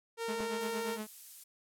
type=tone; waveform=sawtooth; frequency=460 Hz; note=A#4; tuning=23 cents flat; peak=-31 dBFS; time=0.17-0.99 s; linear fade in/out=50 ms
type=tone with tremolo; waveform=sawtooth; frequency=214.5 Hz; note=A3; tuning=44 cents flat; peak=-32 dBFS; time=0.28-1.07 s; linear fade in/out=5 ms; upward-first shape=triangle; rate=8.6 Hz; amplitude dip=85%
type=clicks; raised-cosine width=1 ms; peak=-35 / -28 dBFS; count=2; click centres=0.398 / 0.406 s
type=noise; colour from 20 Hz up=violet; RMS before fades=-46 dBFS; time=0.6-1.44 s; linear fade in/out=10 ms
effects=low-pass 12000 Hz 12 dB/octave